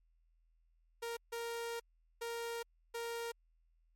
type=tone bursts at uneven times; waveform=sawtooth; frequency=466.2 Hz; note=A#4; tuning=in tune; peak=-35 dBFS; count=4; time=1.02-1.17 / 1.32-1.8 / 2.21-2.63 / 2.94-3.32 s; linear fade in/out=10 ms; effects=added 41 Hz sine -69 dBFS peak until 3.95 s + MP3 64 kbps